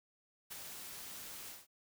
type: noise with ADSR envelope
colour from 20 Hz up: white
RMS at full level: -44 dBFS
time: 0.5-1.67 s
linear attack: 18 ms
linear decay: 17 ms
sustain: -4 dB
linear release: 180 ms
effects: none